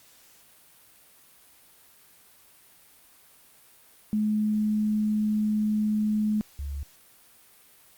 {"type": "tone pair in turn", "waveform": "sine", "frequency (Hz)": [212.9, 70.74], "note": ["G#3", "C#2"], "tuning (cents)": [43, 36], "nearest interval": "octave + perfect fifth", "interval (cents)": 1907, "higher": "first", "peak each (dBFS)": [-22, -30], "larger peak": "first", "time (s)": [[4.13, 6.41], [6.59, 6.83]], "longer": "first", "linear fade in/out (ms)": 0, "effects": ["white hiss -56 dBFS RMS until 7.97 s", "Opus 48 kbps"]}